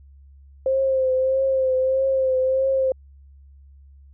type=tone with vibrato; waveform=sine; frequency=526 Hz; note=C5; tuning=9 cents sharp; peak=-17 dBFS; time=0.66-2.92 s; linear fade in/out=2 ms; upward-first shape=triangle; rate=1.6 Hz; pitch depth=39 cents each way; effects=added 69 Hz sine -45 dBFS peak until 4.13 s